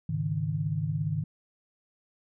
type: chord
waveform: sine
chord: Ab suspended fourth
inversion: none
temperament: just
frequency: 103.83 / 138.43 / 155.74 Hz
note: Ab2 / Db3 / Eb3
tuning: 0 / -2 / +2 cents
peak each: -33 / -33 / -29 dBFS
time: 0.09-1.24 s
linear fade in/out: 5 ms
effects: none